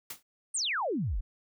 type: noise with exponential decay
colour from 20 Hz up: white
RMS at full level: -35 dBFS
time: 0.1-0.23 s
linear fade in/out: 5 ms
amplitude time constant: 27 ms
type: exponential sweep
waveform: sine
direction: down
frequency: 9550 to 34.65 Hz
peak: -28 dBFS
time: 0.54-1.21 s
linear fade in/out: 10 ms
effects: none